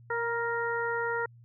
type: harmonic tone with a mistuned harmonic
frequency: 466.2 Hz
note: A#4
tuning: in tune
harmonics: 1 / 2 / 3 / 4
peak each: -32 / -34 / -33 / -36 dBFS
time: 0.1-1.26 s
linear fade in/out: 5 ms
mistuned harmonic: 2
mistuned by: +18 cents
effects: added 118 Hz sine -51 dBFS peak until 1.44 s